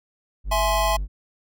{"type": "tone", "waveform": "triangle", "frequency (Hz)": 49, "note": "G1", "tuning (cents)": 0, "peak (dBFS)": -22, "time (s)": [0.44, 1.08], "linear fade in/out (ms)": 50}
{"type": "chord", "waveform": "square", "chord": "E augmented", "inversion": "none", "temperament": "equal with one note detuned", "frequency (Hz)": [659.3, 840.7, 1046.5], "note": ["E5", "G#5", "B#5"], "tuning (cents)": [0, 21, 0], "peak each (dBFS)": -25, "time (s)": [0.51, 0.97], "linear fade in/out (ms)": 10}
{"effects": []}